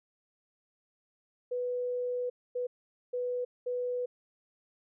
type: tone bursts at uneven times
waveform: sine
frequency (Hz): 493.9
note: B4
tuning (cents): 0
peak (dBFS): -30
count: 4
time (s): 1.51-2.3 / 2.55-2.67 / 3.13-3.45 / 3.66-4.06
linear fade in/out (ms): 10
effects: none